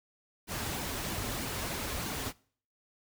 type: noise with flanger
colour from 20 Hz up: pink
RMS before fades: -36 dBFS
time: 0.47-2.33 s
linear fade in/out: 50 ms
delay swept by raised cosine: 1.5 to 6.2 ms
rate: 3.1 Hz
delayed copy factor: -0.65
effects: noise-tail reverb RT60 0.5 s tail -23 dB re dry